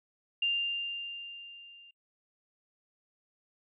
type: tone with level ramp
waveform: sine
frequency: 2794 Hz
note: F7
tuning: in tune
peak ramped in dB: -25 to -52 dBFS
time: 0.42-1.91 s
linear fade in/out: 5 ms
effects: noise-tail reverb RT60 0.1 s tail -26 dB re dry